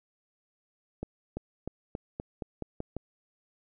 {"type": "accelerating click train", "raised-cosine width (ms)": 2, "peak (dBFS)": -21, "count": 9, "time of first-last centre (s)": [1.03, 2.966], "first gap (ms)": 340, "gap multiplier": 0.9, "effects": []}